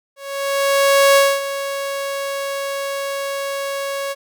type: tone with ADSR envelope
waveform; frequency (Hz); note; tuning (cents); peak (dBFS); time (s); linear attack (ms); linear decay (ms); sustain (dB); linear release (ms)
sawtooth; 554.4; C#5; 0; -5; 0.16-4.15; 1000; 240; -13; 34
effects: none